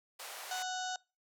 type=band-pass noise; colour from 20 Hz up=pink; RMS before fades=-46 dBFS; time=0.19-0.63 s; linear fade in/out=10 ms; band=610 to 15000 Hz; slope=24 dB/octave
type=harmonic tone; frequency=740 Hz; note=F#5; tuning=in tune; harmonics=1 / 2 / 4 / 5 / 6 / 7 / 8 / 9 / 10; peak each=-38 / -42 / -48 / -46 / -50 / -51 / -48 / -49 / -51 dBFS; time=0.51-0.96 s; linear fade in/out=2 ms
effects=noise-tail reverb RT60 0.3 s tail -25 dB re dry

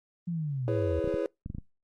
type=linear sweep; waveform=sine; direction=down; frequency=177.1 to 75 Hz; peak=-29 dBFS; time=0.27-1 s; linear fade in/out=10 ms
type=chord; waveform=triangle; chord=C# minor seventh; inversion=first; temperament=just; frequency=332.6 / 415.8 / 498.9 / 554.4 Hz; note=E4 / G#4 / B4 / C#5; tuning=+16 / +2 / +17 / 0 cents; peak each=-31 dBFS; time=0.68-1.26 s; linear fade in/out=0 ms
type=clicks; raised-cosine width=5 ms; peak=-24 dBFS; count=7; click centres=1.044 / 1.076 / 1.142 / 1.461 / 1.501 / 1.549 / 1.584 s
effects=noise-tail reverb RT60 0.2 s tail -26 dB re dry + Opus 32 kbps

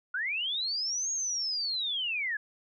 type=linear two-way sweep; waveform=sine; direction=up then down; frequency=1396.9 to 6645 to 1646 Hz; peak=-29 dBFS; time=0.14-2.37 s; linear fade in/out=5 ms; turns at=1.11 s; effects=none

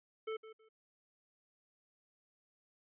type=tone with echo; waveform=square; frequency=440 Hz; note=A4; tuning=in tune; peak=-38 dBFS; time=0.27-0.37 s; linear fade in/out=10 ms; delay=160 ms; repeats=2; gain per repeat=-13 dB; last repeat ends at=0.69 s; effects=resampled to 8000 Hz

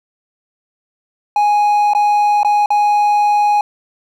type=tone with dropouts; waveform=triangle; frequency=830 Hz; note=G#5; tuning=1 cent flat; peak=-8 dBFS; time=1.36-3.61 s; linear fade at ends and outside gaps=2 ms; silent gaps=1.935-1.949 / 2.432-2.447 / 2.66-2.704 s; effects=none

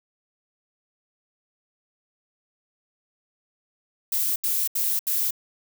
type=noise bursts; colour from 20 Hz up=violet; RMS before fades=-24 dBFS; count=4; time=4.12-5.308 s; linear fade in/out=5 ms; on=240 ms; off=76 ms; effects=none

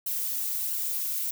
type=noise with flanger; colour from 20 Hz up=violet; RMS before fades=-30 dBFS; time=0.06-1.31 s; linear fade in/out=5 ms; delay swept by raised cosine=0.69 to 5.29 ms; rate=1.5 Hz; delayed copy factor=+0.65; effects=none

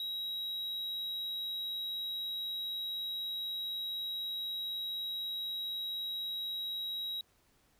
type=tone; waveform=triangle; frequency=3841 Hz; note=B7; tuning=49 cents flat; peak=-34 dBFS; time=0-7.21 s; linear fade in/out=2 ms; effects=pink hiss -70 dBFS RMS until 7.79 s

